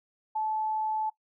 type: tone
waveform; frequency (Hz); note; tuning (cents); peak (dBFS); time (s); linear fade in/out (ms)
sine; 868; A5; -24; -27; 0.35-1.1; 10
effects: noise-tail reverb RT60 0.1 s tail -19 dB re dry